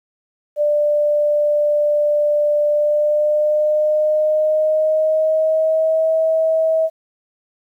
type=tone with pitch glide; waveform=sine; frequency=592 to 641.9 Hz; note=D5 to E5; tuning=+14 to -46 cents; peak=-13 dBFS; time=0.56-6.9 s; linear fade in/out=50 ms; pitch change=+140 cents; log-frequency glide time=2.67-6.12 s; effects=9-bit